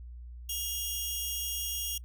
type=tone pair together; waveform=10% pulse; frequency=2845 / 3289 Hz; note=F7 / G#7; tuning=+31 / -18 cents; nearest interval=minor third; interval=251 cents; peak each=-27 dBFS; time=0.49-1.98 s; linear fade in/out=5 ms; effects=noise-tail reverb RT60 0.1 s tail -25 dB re dry + added 60 Hz sine -42 dBFS peak until 2.04 s